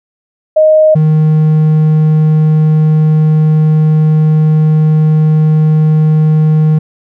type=tone pair in turn; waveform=sine / triangle; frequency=622.3 / 155.18 Hz; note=D#5 / D#3; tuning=0 / -4 cents; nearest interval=2 octaves; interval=2404 cents; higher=first; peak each=-3 dBFS; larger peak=neither; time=0.56-0.95 / 0.95-6.79 s; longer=second; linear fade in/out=10 ms; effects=none